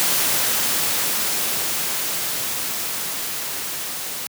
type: noise with level ramp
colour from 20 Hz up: white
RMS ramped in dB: -19 to -29 dBFS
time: 0-4.27 s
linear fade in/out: 0 ms
effects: high-pass 100 Hz 12 dB/octave